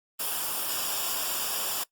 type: noise with comb filter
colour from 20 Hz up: white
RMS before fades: -30 dBFS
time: 0.19-1.84 s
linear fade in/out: 10 ms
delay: 0.48 ms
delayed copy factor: -0.7
effects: noise-tail reverb RT60 0.1 s tail -21 dB re dry + Opus 32 kbps